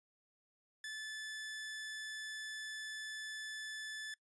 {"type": "tone", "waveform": "sawtooth", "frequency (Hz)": 1741, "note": "A6", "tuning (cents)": -19, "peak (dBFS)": -39, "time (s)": [0.84, 4.14], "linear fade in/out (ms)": 2, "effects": ["noise-tail reverb RT60 0.1 s tail -21 dB re dry", "resampled to 22050 Hz"]}